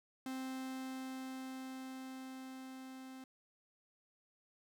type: tone with level ramp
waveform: 45% pulse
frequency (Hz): 261.6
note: C4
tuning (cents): 0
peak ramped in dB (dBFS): -40 to -49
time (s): 0.26-3.24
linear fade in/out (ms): 2
effects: none